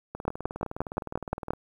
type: two click trains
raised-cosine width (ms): 1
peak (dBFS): -21 / -12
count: 28 / 8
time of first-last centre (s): 0.15-1.535 / 0.28-1.506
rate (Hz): 19.5 / 5.71
effects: 9-bit